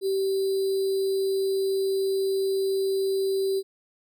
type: tone with sample-and-hold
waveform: sine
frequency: 387 Hz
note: G4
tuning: 22 cents flat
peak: -22 dBFS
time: 0.01-3.63 s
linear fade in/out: 50 ms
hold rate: 4410 Hz
effects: none